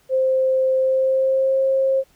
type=tone with pitch glide; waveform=sine; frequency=523.3 to 534.3 Hz; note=C5 to C5; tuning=0 to +36 cents; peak=-15 dBFS; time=0.09-2.04 s; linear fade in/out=50 ms; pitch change=+36 cents; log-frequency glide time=0.78-1.61 s; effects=pink hiss -58 dBFS RMS until 2.15 s